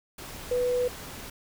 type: tone in noise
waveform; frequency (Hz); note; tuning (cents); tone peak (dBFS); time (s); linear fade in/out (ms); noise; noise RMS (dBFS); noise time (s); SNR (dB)
sine; 493.9; B4; 0; -23; 0.51-0.88; 5; pink; -41; 0.18-1.3; +15
effects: none